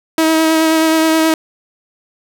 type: tone with vibrato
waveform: sawtooth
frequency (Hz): 320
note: D#4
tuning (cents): +49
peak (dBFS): -6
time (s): 0.18-1.34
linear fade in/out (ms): 2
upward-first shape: sine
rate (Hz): 9.4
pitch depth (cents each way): 16
effects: none